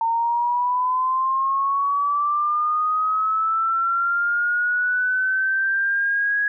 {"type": "linear sweep", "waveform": "sine", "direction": "up", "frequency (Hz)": [907, 1666], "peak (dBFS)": -18, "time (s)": [0.01, 6.48], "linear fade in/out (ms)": 2, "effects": []}